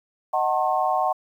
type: chord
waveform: sine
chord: D# diminished seventh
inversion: none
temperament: just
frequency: 622.3 / 746.7 / 896 / 1075.3 Hz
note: D#5 / F#5 / A5 / C6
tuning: 0 / +16 / +31 / +47 cents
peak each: -27 / -22 / -27 / -26 dBFS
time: 0.33-1.13 s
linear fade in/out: 10 ms
effects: 9-bit